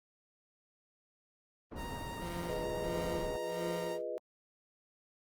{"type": "low-pass noise", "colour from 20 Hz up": "pink", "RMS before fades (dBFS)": -43, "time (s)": [1.71, 3.37], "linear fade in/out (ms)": 10, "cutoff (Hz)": 900, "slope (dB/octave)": 12}
{"type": "tone with vibrato", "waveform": "sawtooth", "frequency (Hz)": 932.3, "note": "A#5", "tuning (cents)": 0, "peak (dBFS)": -40, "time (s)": [1.75, 3.99], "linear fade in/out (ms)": 50, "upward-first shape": "square", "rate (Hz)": 11, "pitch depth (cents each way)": 12}
{"type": "tone with tremolo", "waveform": "20% pulse", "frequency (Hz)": 172.6, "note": "F3", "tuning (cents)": -20, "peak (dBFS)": -33, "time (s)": [2.21, 4.02], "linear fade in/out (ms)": 10, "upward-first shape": "sine", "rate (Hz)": 1.5, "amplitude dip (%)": 95}
{"type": "chord", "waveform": "sine", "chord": "F half-diminished seventh", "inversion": "none", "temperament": "equal", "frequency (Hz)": [349.2, 415.3, 493.9, 622.3], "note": ["F4", "Ab4", "Cb5", "Eb5"], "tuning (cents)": [0, 0, 0, 0], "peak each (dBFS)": [-45, -43, -40, -40], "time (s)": [2.49, 4.18], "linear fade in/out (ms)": 0}
{"effects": ["Opus 24 kbps"]}